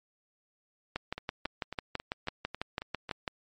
two click trains, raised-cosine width 0.3 ms, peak -16 / -22 dBFS, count 15 / 8, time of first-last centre 0.96-3.278 / 1.18-3.093 s, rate 6.04 / 3.66 Hz, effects MP3 48 kbps

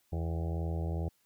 harmonic tone with a mistuned harmonic, 82.41 Hz, E2, in tune, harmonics 1 / 2 / 4 / 5 / 6 / 7 / 8 / 9 / 10, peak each -32 / -38 / -44 / -46 / -48 / -49 / -50 / -51 / -52 dBFS, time 0.12-1.09 s, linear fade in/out 10 ms, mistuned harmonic 10, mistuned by -46 cents, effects white hiss -72 dBFS RMS until 1.25 s

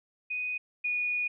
sine tone pair in turn, 2489 / 2458 Hz, D#7 / D#7, 0 / -22 cents, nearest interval unison, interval 22 cents, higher first, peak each -30 / -27 dBFS, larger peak second, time 0.3-0.58 / 0.84-1.28 s, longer second, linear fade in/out 10 ms, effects none

